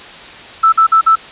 sine tone bursts, 1318.5 Hz, E6, in tune, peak -5 dBFS, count 4, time 0.63-1.157 s, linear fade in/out 10 ms, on 95 ms, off 49 ms, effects white hiss -33 dBFS RMS until 1.31 s + resampled to 8000 Hz

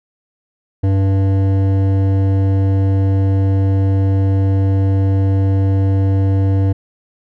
sine tone with hard clipping, 97 Hz, G2, 18 cents flat, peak -13 dBFS, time 0.83-6.73 s, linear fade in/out 10 ms, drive 12 dB, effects none

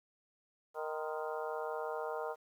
harmonic tone with a mistuned harmonic, 155.6 Hz, D#3, in tune, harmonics 3 / 4 / 5 / 6 / 7 / 8 / 9, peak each -40 / -42 / -44 / -46 / -47 / -48 / -49 dBFS, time 0.74-2.36 s, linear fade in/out 50 ms, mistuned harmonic 7, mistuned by -82 cents, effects 11-bit

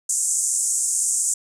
white band-pass noise, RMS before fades -22 dBFS, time 0.09-1.34 s, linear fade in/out 5 ms, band 6800 to 8900 Hz, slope 48 dB/octave, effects none

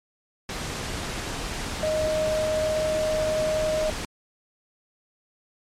sine tone in noise, 622.3 Hz, D#5, in tune, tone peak -22 dBFS, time 1.83-3.9 s, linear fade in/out 2 ms, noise pink, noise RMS -31 dBFS, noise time 0.49-4.05 s, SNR +6 dB, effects low-pass 8000 Hz 12 dB/octave + MP3 64 kbps

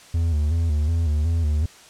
triangle tone with vibrato, 79.2 Hz, D#2, 31 cents sharp, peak -16 dBFS, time 0.14-1.66 s, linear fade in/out 5 ms, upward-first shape square, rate 2.7 Hz, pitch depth 89 cents each way, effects white hiss -47 dBFS RMS until 1.89 s + low-pass 8000 Hz 12 dB/octave

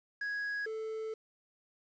triangle tone pair in turn, 1661.2 / 440 Hz, G#6 / A4, 0 / 0 cents, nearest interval octave + major seventh, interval 2300 cents, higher first, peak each -32 / -34 dBFS, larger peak first, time 0.21-0.66 / 0.66-1.14 s, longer second, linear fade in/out 5 ms, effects resampled to 16000 Hz + 10-bit

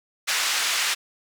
pink band-pass noise, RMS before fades -24 dBFS, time 0.27-0.95 s, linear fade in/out 20 ms, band 1600 to 7900 Hz, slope 12 dB/octave, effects none

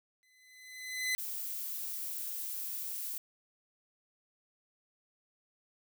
sawtooth tone with exponential growth, 2022 Hz, B6, 40 cents sharp, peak -25 dBFS, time 0.23-1.15 s, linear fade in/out 0 ms, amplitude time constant 200 ms
violet noise, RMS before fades -39 dBFS, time 1.18-3.18 s, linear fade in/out 2 ms
effects none

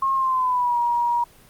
sine tone with pitch glide, 1076 to 953.1 Hz, C6 to A#5, +48 to +38 cents, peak -18 dBFS, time 0.02-1.24 s, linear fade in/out 5 ms, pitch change -210 cents, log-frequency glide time 0.14-0.78 s, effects pink hiss -51 dBFS RMS until 1.49 s + Opus 32 kbps

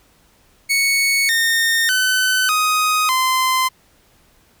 sawtooth tone with pitch steps, 2217 / 1832.2 / 1514.3 / 1251.5 / 1034.3 Hz, C#7 / A#6 / F#6 / D#6 / C6, 0 / -30 / +40 / +10 / -20 cents, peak -11 dBFS, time 0.69-3.69 s, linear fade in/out 20 ms, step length 600 ms, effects pink hiss -55 dBFS RMS until 4.6 s

